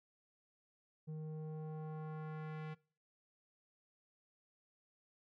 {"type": "tone with low-pass filter sweep", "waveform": "square", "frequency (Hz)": 155.56, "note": "D#3", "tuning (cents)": 0, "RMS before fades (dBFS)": -45, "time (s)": [1.07, 2.75], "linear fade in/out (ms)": 20, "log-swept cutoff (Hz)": [330, 2500], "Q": 1.2, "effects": ["noise-tail reverb RT60 0.4 s tail -22 dB re dry"]}